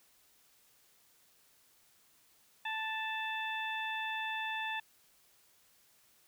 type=harmonic tone; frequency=880 Hz; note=A5; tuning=in tune; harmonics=1 / 2 / 3 / 4; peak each=-39 / -39 / -41 / -44 dBFS; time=2.65-4.8 s; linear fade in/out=5 ms; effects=white hiss -67 dBFS RMS until 6.27 s